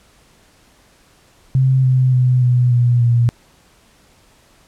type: tone with pitch steps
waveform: sine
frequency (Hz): 131.5 / 128.87 / 126.29 / 123.76 / 121.28 / 118.86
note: C3 / C3 / B2 / B2 / B2 / A#2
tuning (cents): +9 / -26 / +39 / +4 / -31 / +34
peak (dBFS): -10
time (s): 1.55-3.29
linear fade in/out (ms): 0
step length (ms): 290
effects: pink hiss -52 dBFS RMS until 4.67 s + low-pass 11000 Hz 12 dB/octave